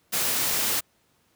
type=noise; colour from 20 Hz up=white; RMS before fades=-25 dBFS; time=0.12-0.81 s; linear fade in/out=20 ms; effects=pink hiss -66 dBFS RMS until 1.35 s + high-pass 80 Hz 12 dB/octave